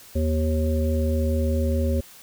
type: harmonic tone with a mistuned harmonic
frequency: 77.78 Hz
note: D#2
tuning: in tune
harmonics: 1 / 3 / 5 / 7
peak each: -21 / -27 / -32 / -29 dBFS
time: 0.15-2.01 s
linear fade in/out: 10 ms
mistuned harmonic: 3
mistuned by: +33 cents
effects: white hiss -47 dBFS RMS until 2.22 s